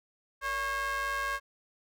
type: ring-modulated tone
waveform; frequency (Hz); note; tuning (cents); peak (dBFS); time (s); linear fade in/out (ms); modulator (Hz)
square; 261.6; C4; 0; -28; 0.41-1.4; 50; 1360
effects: none